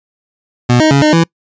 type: tone with pitch steps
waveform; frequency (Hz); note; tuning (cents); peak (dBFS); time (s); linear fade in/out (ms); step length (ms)
25% pulse; 122.4 / 312.9 / 139.4 / 305.1 / 166.2; B2 / D#4 / C#3 / D#4 / E3; -15 / +10 / +10 / -34 / +15; -3; 0.69-1.24; 10; 110
effects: noise-tail reverb RT60 0.1 s tail -26 dB re dry + resampled to 16000 Hz

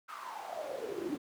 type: noise with high-pass filter sweep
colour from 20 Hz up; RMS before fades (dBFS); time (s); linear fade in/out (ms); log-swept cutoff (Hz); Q
brown; -40; 0.08-1.18; 20; 1300 to 280; 8
effects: none

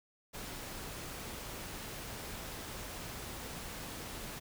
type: noise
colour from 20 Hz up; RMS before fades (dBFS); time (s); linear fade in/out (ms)
pink; -44; 0.33-4.4; 20
effects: none

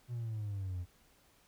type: exponential sweep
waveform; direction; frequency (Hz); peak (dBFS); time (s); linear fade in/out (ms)
triangle; down; 123.3 to 86.7; -33; 0.08-0.86; 50
effects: tanh soft clip ceiling -31 dBFS + pink hiss -67 dBFS RMS until 1.47 s

